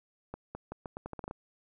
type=accelerating click train; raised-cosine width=1 ms; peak=-25 dBFS; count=11; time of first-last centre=0.34-1.311 s; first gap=210 ms; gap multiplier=0.81; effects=none